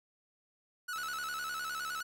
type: tone with vibrato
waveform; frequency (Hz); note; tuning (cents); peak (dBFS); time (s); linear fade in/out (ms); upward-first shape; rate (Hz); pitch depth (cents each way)
45% pulse; 1381; F6; -20; -36; 0.88-2.03; 10; square; 9.8; 100
type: click train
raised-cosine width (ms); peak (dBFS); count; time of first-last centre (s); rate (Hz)
0.2; -32; 75; 0.96-2.005; 70.8
effects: none